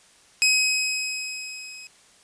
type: tone with level ramp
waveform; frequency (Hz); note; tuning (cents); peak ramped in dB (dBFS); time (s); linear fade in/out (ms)
20% pulse; 2538; D#7; +34; -11 to -35; 0.42-1.87; 0
effects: white hiss -55 dBFS RMS until 2.23 s + resampled to 22050 Hz